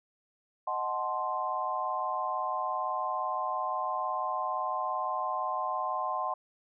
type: chord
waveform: sine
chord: D# diminished seventh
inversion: none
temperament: equal with one note detuned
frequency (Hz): 622.3 / 740 / 865.9 / 1046.5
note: D#5 / F#5 / A5 / C6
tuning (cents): 0 / 0 / -28 / 0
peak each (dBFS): -38 / -35 / -37 / -32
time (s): 0.67-6.34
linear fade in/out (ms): 5
effects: none

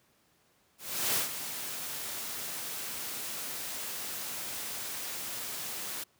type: noise with ADSR envelope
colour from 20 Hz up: white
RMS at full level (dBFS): -28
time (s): 0.78-6.04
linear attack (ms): 380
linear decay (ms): 120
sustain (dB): -10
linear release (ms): 9
effects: pink hiss -68 dBFS RMS until 6.19 s + high-pass 100 Hz 12 dB/octave

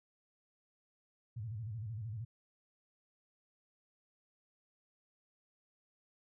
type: tone with vibrato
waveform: sine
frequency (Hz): 110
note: A2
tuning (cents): 0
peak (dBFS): -39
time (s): 1.36-2.25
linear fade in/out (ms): 10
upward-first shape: square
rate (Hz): 13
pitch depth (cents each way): 130
effects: none

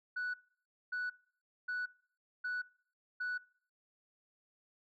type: tone bursts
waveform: sine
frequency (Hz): 1480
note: F#6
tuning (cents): 0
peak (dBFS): -33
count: 5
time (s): 0.16-3.38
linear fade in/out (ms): 10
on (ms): 180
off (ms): 580
effects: noise-tail reverb RT60 0.6 s tail -25 dB re dry + tanh soft clip ceiling -33 dBFS

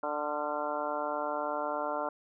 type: harmonic tone with a mistuned harmonic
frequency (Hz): 148.4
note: D3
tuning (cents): +18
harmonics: 2 / 3 / 4 / 5 / 6 / 7 / 8 / 9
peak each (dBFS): -42 / -42 / -35 / -39 / -38 / -39 / -44 / -39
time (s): 0.03-2.09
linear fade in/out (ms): 2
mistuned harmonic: 9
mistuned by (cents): +45
effects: none

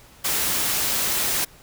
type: noise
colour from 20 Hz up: white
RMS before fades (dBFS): -23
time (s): 0.24-1.45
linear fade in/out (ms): 10
effects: pink hiss -50 dBFS RMS until 1.62 s

